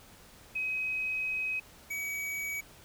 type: tone pair in turn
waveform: sine / square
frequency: 2532 / 2269 Hz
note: D#7 / C#7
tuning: +30 / +40 cents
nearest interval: major second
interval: 190 cents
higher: first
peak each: -30 / -34 dBFS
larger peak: first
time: 0.55-1.6 / 1.9-2.61 s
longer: first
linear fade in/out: 10 ms
effects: pink hiss -55 dBFS RMS until 2.84 s